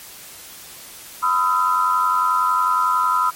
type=tone cluster; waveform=sine; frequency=1004 / 1267 / 1358 Hz; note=B5 / D#6 / F6; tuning=+28 / +31 / -49 cents; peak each=-19 / -19 / -21 dBFS; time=1.22-3.31 s; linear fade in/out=20 ms; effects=white hiss -39 dBFS RMS until 3.35 s + MP3 64 kbps